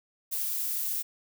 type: noise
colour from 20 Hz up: violet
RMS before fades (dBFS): -31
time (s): 0.31-1.03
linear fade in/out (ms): 20
effects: none